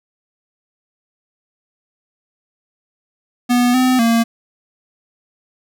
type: tone with pitch steps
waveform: square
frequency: 244.7 / 255.4 / 230.3 Hz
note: B3 / C4 / A#3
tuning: -16 / -42 / -21 cents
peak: -12 dBFS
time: 3.49-4.24 s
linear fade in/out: 20 ms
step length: 250 ms
effects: none